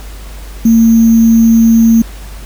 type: tone with sample-and-hold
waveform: sine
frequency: 227.4 Hz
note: A#3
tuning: 43 cents flat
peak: -3 dBFS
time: 0.65-2.02 s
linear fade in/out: 5 ms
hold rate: 6300 Hz
effects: added 50 Hz sine -25 dBFS peak until 2.45 s + pink hiss -35 dBFS RMS until 2.45 s